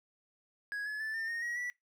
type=tone with pitch steps; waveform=triangle; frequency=1661.2 / 1706.9 / 1753.9 / 1802.2 / 1851.8 / 1902.7 / 1955.1 Hz; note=G#6 / G#6 / A6 / A6 / A#6 / A#6 / B6; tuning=0 / +47 / -6 / +41 / -12 / +35 / -18 cents; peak=-33 dBFS; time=0.72-1.7 s; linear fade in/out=0 ms; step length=140 ms; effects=noise-tail reverb RT60 0.2 s tail -23 dB re dry